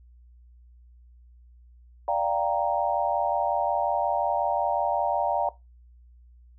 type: chord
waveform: sine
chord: G minor seventh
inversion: second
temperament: equal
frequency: 587.3 / 698.5 / 784 / 932.3 Hz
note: D5 / F5 / G5 / Bb5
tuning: 0 / 0 / 0 / 0 cents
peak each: -28 dBFS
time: 2.08-5.49 s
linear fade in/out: 2 ms
effects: noise-tail reverb RT60 0.2 s tail -17 dB re dry + added 60 Hz sine -50 dBFS peak until 6.58 s

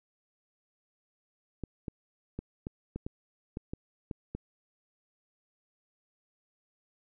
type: clicks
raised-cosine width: 3 ms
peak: -23 dBFS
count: 10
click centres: 1.637 / 1.882 / 2.39 / 2.669 / 2.96 / 3.065 / 3.571 / 3.735 / 4.112 / 4.35 s
effects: none

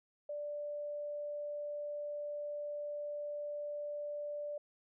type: tone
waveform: sine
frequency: 587.3 Hz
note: D5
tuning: in tune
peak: -38 dBFS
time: 0.29-4.58 s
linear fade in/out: 5 ms
effects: none

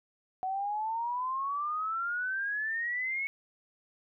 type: exponential sweep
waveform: sine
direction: up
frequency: 744 to 2217 Hz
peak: -30 dBFS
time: 0.43-3.27 s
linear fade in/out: 0 ms
effects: none

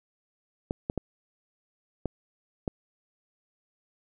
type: clicks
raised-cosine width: 2 ms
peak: -15 dBFS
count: 5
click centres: 0.709 / 0.899 / 0.977 / 2.057 / 2.678 s
effects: none

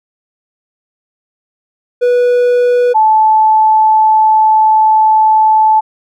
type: tone pair in turn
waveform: triangle / sine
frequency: 489.7 / 870.2 Hz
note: B4 / A5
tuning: -15 / -19 cents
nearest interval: minor seventh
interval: 996 cents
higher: second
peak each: -5 dBFS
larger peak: neither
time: 2.01-2.94 / 2.94-5.81 s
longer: second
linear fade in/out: 20 ms
effects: none

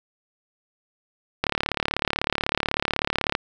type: click train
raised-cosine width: 0.3 ms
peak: -5 dBFS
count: 70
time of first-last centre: 1.44-3.351 s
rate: 36.1 Hz
effects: none

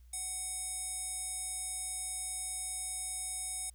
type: tone with band-pass filter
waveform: square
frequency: 745 Hz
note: F#5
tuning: 12 cents sharp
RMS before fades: -39 dBFS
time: 0.13-3.7 s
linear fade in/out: 5 ms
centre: 9100 Hz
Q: 8.5
effects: added 60 Hz sine -54 dBFS peak until 3.74 s + white hiss -74 dBFS RMS until 3.74 s

